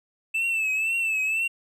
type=tone with vibrato; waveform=triangle; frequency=2637 Hz; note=E7; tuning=in tune; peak=-21 dBFS; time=0.34-1.48 s; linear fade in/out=10 ms; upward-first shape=triangle; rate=2 Hz; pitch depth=75 cents each way; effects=none